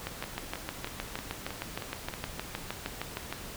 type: two click trains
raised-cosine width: 0.3 ms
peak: -21 / -17 dBFS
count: 7 / 22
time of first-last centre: 0.24-2.139 / 0.07-3.326 s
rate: 3.16 / 6.45 Hz
effects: pink hiss -43 dBFS RMS until 3.56 s